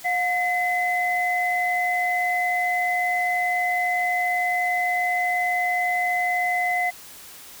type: tone pair together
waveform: sine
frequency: 718 / 2033 Hz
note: F5 / B6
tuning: +48 / +50 cents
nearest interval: octave + tritone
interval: 1802 cents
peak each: -23 dBFS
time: 0.04-6.91 s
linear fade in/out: 20 ms
effects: white hiss -43 dBFS RMS until 7.6 s